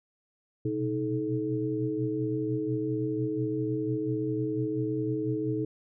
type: tone cluster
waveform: sine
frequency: 120.9 / 125.2 / 131 / 314.6 / 430.5 Hz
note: B2 / B2 / C3 / D#4 / A4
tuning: -36 / +24 / +2 / +19 / -38 cents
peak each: -39 / -36 / -38 / -30 / -32 dBFS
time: 0.65-5.65 s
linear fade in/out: 5 ms
effects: none